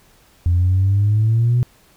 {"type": "exponential sweep", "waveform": "sine", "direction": "up", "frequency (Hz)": [85.1, 124.3], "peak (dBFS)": -11, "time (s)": [0.46, 1.63], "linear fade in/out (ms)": 0, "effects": ["tanh soft clip ceiling -9 dBFS", "pink hiss -53 dBFS RMS until 1.96 s"]}